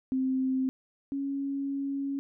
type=tone pair in turn; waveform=sine; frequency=261.6 / 276.9 Hz; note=C4 / C#4; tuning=0 / -2 cents; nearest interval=minor second; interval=98 cents; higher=second; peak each=-25 / -29 dBFS; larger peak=first; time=0.12-0.69 / 1.12-2.19 s; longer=second; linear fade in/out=0 ms; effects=none